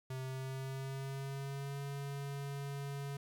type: tone with pitch glide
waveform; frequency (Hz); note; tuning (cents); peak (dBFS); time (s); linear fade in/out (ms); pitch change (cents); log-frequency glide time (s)
square; 130.81 to 140.2; C3 to C#3; 0 to +20; -40; 0.1-3.17; 5; +120; 0.21-1.8
effects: 12-bit